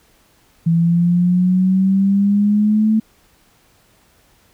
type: exponential sweep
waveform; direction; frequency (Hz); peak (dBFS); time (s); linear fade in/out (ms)
sine; up; 165.2 to 220; -11; 0.66-3; 10
effects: pink hiss -55 dBFS RMS until 4.53 s